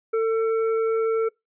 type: tone with hard clipping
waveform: sine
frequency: 448.2 Hz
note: A4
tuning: 32 cents sharp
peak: -21 dBFS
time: 0.13-1.29 s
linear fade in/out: 10 ms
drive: 7 dB
effects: noise-tail reverb RT60 0.2 s tail -25 dB re dry + resampled to 8000 Hz